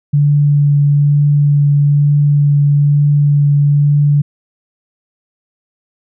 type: tone with vibrato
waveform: sine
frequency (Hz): 144.8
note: D3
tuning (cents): -24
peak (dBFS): -7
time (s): 0.13-4.22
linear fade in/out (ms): 10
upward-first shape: triangle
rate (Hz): 1.1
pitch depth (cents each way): 12
effects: none